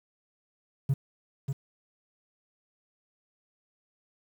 triangle tone with echo, 136.6 Hz, C#3, 25 cents flat, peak -18 dBFS, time 0.89-0.94 s, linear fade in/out 10 ms, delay 590 ms, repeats 1, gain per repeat -7 dB, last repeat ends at 1.53 s, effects tanh soft clip ceiling -17 dBFS + 9-bit

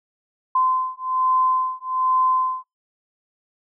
sine beating tone pair, 1030 / 1031.2 Hz, C6 / C6, -28 / -26 cents, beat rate 1.2 Hz, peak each -21 dBFS, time 0.55-2.64 s, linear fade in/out 5 ms, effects noise-tail reverb RT60 0.2 s tail -25 dB re dry

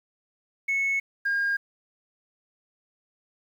sine tone pair in turn, 2200 / 1616.8 Hz, C#7 / G#6, -14 / -47 cents, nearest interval perfect fourth, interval 533 cents, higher first, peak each -21 dBFS, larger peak neither, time 0.68-1 / 1.25-1.57 s, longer neither, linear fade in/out 10 ms, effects tanh soft clip ceiling -20 dBFS + 9-bit

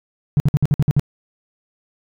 triangle tone bursts, 145.2 Hz, D3, 19 cents flat, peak -7 dBFS, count 8, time 0.37-0.995 s, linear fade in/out 0 ms, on 30 ms, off 55 ms, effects tanh soft clip ceiling -8 dBFS

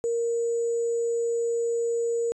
sine tone with sample-and-hold, 466.2 Hz, A#4, in tune, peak -23 dBFS, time 0.04-2.32 s, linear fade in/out 0 ms, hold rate 7350 Hz, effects resampled to 22050 Hz

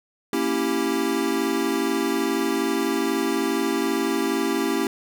square chord, A# diminished seventh, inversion none, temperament equal, 233.1 / 277.2 / 329.6 / 392 Hz, A#3 / C#4 / E4 / G4, 0 / 0 / 0 / 0 cents, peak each -30 / -27 / -27 / -27 dBFS, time 0.33-4.87 s, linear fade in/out 2 ms, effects none

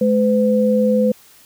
sine tone pair together, 213 / 506.6 Hz, G#3 / B4, +44 / +44 cents, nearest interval octave + minor third, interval 1500 cents, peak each -15 dBFS, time 0.01-1.12 s, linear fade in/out 5 ms, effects white hiss -48 dBFS RMS until 1.45 s

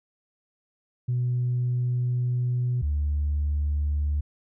sine tone pair in turn, 123.47 / 73.42 Hz, B2 / D2, 0 / 0 cents, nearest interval major sixth, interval 900 cents, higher first, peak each -21 dBFS, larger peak neither, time 1.08-2.82 / 2.82-4.21 s, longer first, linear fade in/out 10 ms, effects tanh soft clip ceiling -19 dBFS

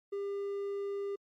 triangle tone, 400.2 Hz, G4, 36 cents sharp, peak -32 dBFS, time 0.12-1.16 s, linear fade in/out 10 ms, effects AAC 64 kbps

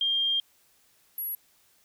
sine tone pair in turn, 3203 / 11414 Hz, G7 / F9, +37 / +37 cents, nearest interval octave + minor seventh, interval 2200 cents, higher second, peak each -23 / -30 dBFS, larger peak first, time 0.01-0.4 / 1.18-1.35 s, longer first, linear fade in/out 2 ms, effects white hiss -64 dBFS RMS until 1.84 s

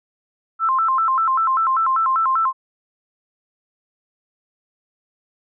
sine tone with vibrato, 1182 Hz, D6, 11 cents sharp, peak -15 dBFS, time 0.59-2.53 s, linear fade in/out 50 ms, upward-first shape square, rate 5.1 Hz, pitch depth 200 cents each way, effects none

